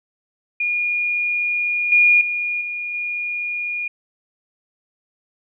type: tone with level steps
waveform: sine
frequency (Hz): 2432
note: D#7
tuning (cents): -40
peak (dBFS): -18 / -10 / -20 / -24 / -22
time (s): 0.6-3.88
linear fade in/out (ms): 5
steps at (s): 1.92 / 2.21 / 2.61 / 2.94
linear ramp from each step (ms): 2
effects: none